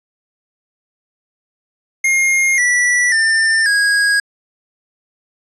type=tone with pitch steps; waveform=square; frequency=2133 / 1956 / 1793.6 / 1644.8 Hz; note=C7 / B6 / A6 / G#6; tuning=+33 / -17 / +33 / -17 cents; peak=-12 dBFS; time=2.04-4.2 s; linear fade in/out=5 ms; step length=540 ms; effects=resampled to 24000 Hz + 9-bit